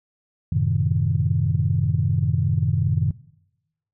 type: chord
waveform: sine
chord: F# diminished seventh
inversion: none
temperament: equal with one note detuned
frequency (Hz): 92.5 / 110 / 130.36 / 155.56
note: F#2 / A2 / C3 / Eb3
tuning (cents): 0 / 0 / -6 / 0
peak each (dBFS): -23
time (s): 0.52-3.11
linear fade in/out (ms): 5
effects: noise-tail reverb RT60 0.9 s tail -21 dB re dry + tanh soft clip ceiling -7 dBFS